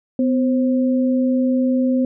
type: tone pair together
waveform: sine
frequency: 252.6 / 530 Hz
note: B3 / C5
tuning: +39 / +22 cents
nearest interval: octave + minor second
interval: 1283 cents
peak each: -15 / -23 dBFS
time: 0.19-2.05 s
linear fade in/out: 2 ms
effects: none